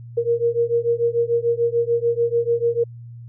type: beating tone pair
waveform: sine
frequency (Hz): 466.2 / 473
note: A#4 / A#4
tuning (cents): 0 / +25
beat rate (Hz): 6.8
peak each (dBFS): -20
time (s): 0.17-2.84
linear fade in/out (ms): 10
effects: added 118 Hz sine -35 dBFS peak until 3.28 s